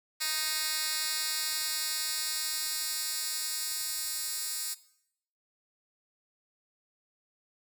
10% pulse tone with high-pass filter sweep, 311.1 Hz, D#4, in tune, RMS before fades -33 dBFS, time 0.2-4.75 s, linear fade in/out 20 ms, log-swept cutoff 3400 to 6800 Hz, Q 0.82, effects noise-tail reverb RT60 0.7 s tail -18 dB re dry

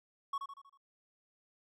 triangle tone with echo, 1108.7 Hz, C#6, in tune, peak -31 dBFS, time 0.33-0.38 s, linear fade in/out 5 ms, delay 79 ms, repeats 5, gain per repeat -6 dB, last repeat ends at 0.775 s, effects none

